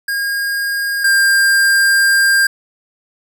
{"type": "tone pair in turn", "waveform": "square", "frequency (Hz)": [1624, 1597.9], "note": ["G#6", "G6"], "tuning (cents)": [-39, 33], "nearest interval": "unison", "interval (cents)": 28, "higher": "first", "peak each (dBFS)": [-17, -10], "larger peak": "second", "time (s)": [[0.08, 1.04], [1.04, 2.47]], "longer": "second", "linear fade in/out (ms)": 5, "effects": []}